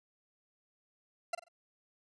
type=tone with echo; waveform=40% pulse; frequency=684 Hz; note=F5; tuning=36 cents flat; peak=-30 dBFS; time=1.33-1.35 s; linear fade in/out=5 ms; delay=45 ms; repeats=3; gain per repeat=-11 dB; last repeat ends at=1.485 s; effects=resampled to 24000 Hz